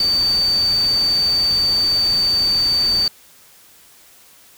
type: tone in noise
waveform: sine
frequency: 4587 Hz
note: D8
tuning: 42 cents flat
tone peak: -14 dBFS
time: 0-3.08 s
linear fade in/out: 2 ms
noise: pink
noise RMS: -31 dBFS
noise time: 0-3.08 s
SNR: +14 dB
effects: white hiss -48 dBFS RMS until 4.57 s

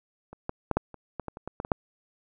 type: clicks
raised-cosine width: 1 ms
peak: -29 / -16 / -11 / -9 / -28 / -18 / -20 / -26 / -21 / -17 / -21 / -8 dBFS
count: 12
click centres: 0.33 / 0.494 / 0.713 / 0.77 / 0.943 / 1.197 / 1.283 / 1.371 / 1.476 / 1.601 / 1.649 / 1.718 s
effects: none

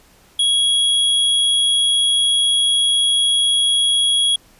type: tone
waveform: square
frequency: 3322 Hz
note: G#7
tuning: in tune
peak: -14 dBFS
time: 0.39-4.36 s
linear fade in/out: 5 ms
effects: pink hiss -51 dBFS RMS until 4.59 s + resampled to 32000 Hz

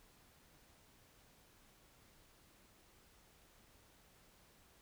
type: silence
effects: pink hiss -67 dBFS RMS until 4.81 s

